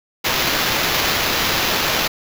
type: noise with sample-and-hold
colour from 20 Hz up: white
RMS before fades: -19 dBFS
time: 0.24-2.08 s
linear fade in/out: 10 ms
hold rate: 8820 Hz
effects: none